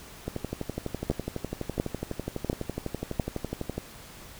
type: two click trains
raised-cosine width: 2 ms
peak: -11 / -17 dBFS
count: 4 / 43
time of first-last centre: 1.1-3.198 / 0.28-3.78 s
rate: 1.43 / 12 Hz
effects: pink hiss -47 dBFS RMS until 4.39 s